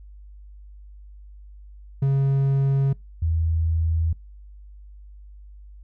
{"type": "tone pair in turn", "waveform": ["triangle", "sine"], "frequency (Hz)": [137, 81.46], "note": ["C#3", "E2"], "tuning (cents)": [-20, -20], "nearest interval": "major sixth", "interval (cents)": 900, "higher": "first", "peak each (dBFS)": [-15, -19], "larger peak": "first", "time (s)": [[2.02, 2.93], [3.22, 4.13]], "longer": "neither", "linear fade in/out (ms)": 5, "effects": ["noise-tail reverb RT60 0.2 s tail -24 dB re dry", "added 50 Hz sine -41 dBFS peak until 5.83 s"]}